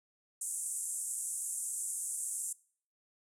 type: band-pass noise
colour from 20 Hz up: white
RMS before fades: -38 dBFS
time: 0.41-2.53 s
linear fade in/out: 5 ms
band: 7500 to 10000 Hz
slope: 48 dB/octave
effects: noise-tail reverb RT60 0.5 s tail -22 dB re dry